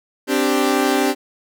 sawtooth chord, C suspended second, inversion none, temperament equal, 261.6 / 293.7 / 392 Hz, C4 / D4 / G4, 0 / 0 / 0 cents, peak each -16 dBFS, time 0.27-1.15 s, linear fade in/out 50 ms, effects none

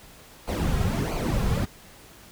brown noise with flanger, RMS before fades -25 dBFS, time 0.47-1.66 s, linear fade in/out 20 ms, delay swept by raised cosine 0.55 to 3.45 ms, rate 1.5 Hz, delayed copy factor -0.75, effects pink hiss -49 dBFS RMS until 2.31 s

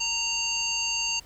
harmonic tone with a mistuned harmonic, 925 Hz, A#5, 14 cents flat, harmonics 1 / 3 / 5 / 7 / 8, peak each -38 / -29 / -30 / -31 / -39 dBFS, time 0-1.2 s, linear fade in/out 10 ms, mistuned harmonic 7, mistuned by -25 cents, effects added 43 Hz sine -54 dBFS peak until 1.25 s + pink hiss -54 dBFS RMS until 1.25 s

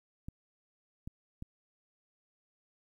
clicks, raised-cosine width 5 ms, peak -29 dBFS, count 3, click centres 0.285 / 1.075 / 1.424 s, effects 11-bit

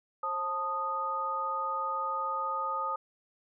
sine tone cluster, 534 / 884 / 1239 Hz, C5 / A5 / D#6, +35 / +8 / -8 cents, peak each -40 / -36 / -31 dBFS, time 0.23-2.96 s, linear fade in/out 5 ms, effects none

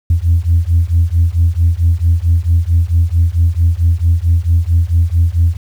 sine beating tone pair, 82.3 / 86.8 Hz, E2 / F2, -2 / -10 cents, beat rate 4.5 Hz, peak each -11 dBFS, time 0.1-5.57 s, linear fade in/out 5 ms, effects tanh soft clip ceiling -3 dBFS + 7-bit

